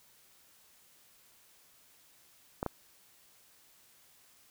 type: clicks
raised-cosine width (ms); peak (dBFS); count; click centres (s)
1; -18; 2; 2.629 / 2.663
effects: white hiss -63 dBFS RMS until 4.5 s